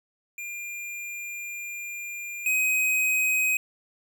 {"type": "tone pair in turn", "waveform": "square", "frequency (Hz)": [2400, 2520], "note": ["D7", "D#7"], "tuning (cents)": [37, 21], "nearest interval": "minor second", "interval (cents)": 84, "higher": "second", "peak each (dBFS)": [-34, -22], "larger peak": "second", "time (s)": [[0.38, 2.46], [2.46, 3.57]], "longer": "first", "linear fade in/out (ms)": 2, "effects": []}